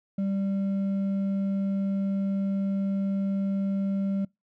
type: tone with hard clipping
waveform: sine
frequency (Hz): 196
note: G3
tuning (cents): 0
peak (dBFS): -26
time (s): 0.18-4.25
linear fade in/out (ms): 5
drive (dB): 4
effects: noise-tail reverb RT60 0.2 s tail -26 dB re dry